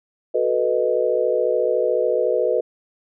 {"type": "chord", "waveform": "sine", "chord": "B dominant seventh", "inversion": "second", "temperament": "equal", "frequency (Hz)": [370, 440, 493.9, 622.3], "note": ["F#4", "A4", "B4", "D#5"], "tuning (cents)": [0, 0, 0, 0], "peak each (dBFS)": [-25, -23, -20, -23], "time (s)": [0.34, 2.61], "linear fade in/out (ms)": 10, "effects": []}